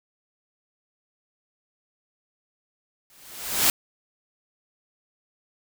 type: noise with exponential growth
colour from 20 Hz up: white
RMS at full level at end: -17 dBFS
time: 3.1-3.7 s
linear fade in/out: 1 ms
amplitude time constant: 130 ms
effects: none